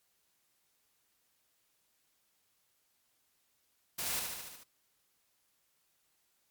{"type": "noise with echo", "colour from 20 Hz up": "white", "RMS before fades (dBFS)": -37, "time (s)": [3.98, 4.2], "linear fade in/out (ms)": 10, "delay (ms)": 73, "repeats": 6, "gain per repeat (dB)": -3, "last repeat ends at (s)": 4.638, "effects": ["white hiss -75 dBFS RMS until 6.5 s", "MP3 96 kbps"]}